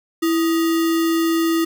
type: tone with sample-and-hold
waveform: sine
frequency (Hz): 330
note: E4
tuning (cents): +2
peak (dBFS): -15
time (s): 0.22-1.65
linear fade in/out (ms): 10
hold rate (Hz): 1575
effects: none